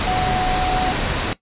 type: tone in noise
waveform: sine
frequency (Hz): 740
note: F#5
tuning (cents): 0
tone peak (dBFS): -19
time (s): 0.07-0.92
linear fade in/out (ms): 0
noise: pink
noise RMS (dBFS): -21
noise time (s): 0-1.33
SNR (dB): -1
effects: noise-tail reverb RT60 0.1 s tail -17 dB re dry + resampled to 8000 Hz